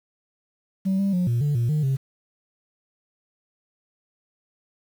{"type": "tone with pitch steps", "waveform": "sine", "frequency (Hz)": [191.4, 197.3, 179.5, 118.7, 146, 118.2, 152.2, 134.4], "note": ["G3", "G3", "F3", "A#2", "D3", "A#2", "D#3", "C3"], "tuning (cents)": [-41, 11, 48, 32, -10, 24, -38, 47], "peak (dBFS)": -17, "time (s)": [0.85, 1.97], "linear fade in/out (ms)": 20, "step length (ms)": 140, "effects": ["tanh soft clip ceiling -18 dBFS", "8-bit"]}